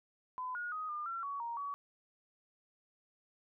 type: tone with pitch steps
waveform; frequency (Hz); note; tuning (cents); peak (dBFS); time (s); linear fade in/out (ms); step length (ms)
sine; 1011 / 1441 / 1253 / 1205 / 1358 / 1125 / 936 / 1132; B5 / F#6 / D#6 / D6 / F6 / C#6 / A#5 / C#6; +40 / -46 / +12 / +44 / -49 / +25 / +7 / +36; -37; 0.38-1.74; 0; 170
effects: none